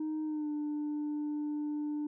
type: tone with pitch glide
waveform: sine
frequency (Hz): 310 to 297.5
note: D#4 to D4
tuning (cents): -6 to +22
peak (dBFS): -30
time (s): 0-2.07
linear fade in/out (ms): 5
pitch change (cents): -72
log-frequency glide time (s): 0.24-0.51
effects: tanh soft clip ceiling -31 dBFS